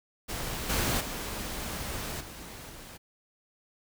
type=noise with level steps; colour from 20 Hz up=pink; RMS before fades=-35 / -28 / -36 / -44 / -46 dBFS; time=0.28-2.98 s; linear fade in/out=20 ms; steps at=0.69 / 1 / 2.2 / 2.69 s; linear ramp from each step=10 ms; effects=none